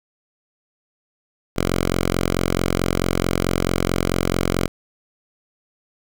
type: tone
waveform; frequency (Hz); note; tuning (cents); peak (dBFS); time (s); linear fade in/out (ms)
5% pulse; 44.57; F1; +36; -7; 1.56-4.68; 10
effects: none